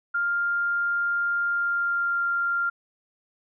sine tone with pitch glide, 1400 to 1391.1 Hz, F6 to F6, +4 to -7 cents, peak -22 dBFS, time 0.14-2.7 s, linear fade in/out 10 ms, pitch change -11 cents, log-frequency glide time 1.5-2.24 s, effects none

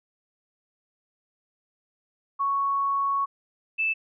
sine tone pair in turn, 1110 / 2635 Hz, C#6 / E7, +2 / -1 cents, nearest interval octave + minor third, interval 1497 cents, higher second, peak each -22 dBFS, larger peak neither, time 2.39-3.26 / 3.78-3.94 s, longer first, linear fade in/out 20 ms, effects none

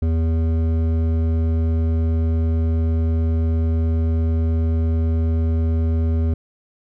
sine tone with hard clipping, 81.4 Hz, E2, 21 cents flat, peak -18 dBFS, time 0.02-6.34 s, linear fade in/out 5 ms, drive 11 dB, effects none

